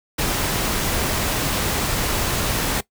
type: noise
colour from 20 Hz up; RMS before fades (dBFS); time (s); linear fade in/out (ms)
pink; -22; 0.18-2.81; 10
effects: noise-tail reverb RT60 0.1 s tail -19 dB re dry